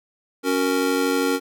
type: chord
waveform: square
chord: F# major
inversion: second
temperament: just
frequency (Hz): 277.5 / 370 / 462.5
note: C#4 / F#4 / A#4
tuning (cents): +2 / 0 / -14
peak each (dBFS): -23 / -27 / -24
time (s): 0.43-1.4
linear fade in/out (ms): 50
effects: none